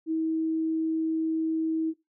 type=tone; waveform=sine; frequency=320.9 Hz; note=E4; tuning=46 cents flat; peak=-24 dBFS; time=0.06-1.94 s; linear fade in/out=50 ms; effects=noise-tail reverb RT60 0.2 s tail -18 dB re dry